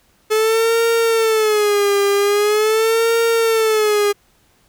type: tone with vibrato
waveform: 45% pulse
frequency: 430 Hz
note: A4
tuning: 40 cents flat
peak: -13 dBFS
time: 0.3-4.13 s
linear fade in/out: 20 ms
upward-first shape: sine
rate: 0.43 Hz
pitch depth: 120 cents each way
effects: pink hiss -57 dBFS RMS until 4.68 s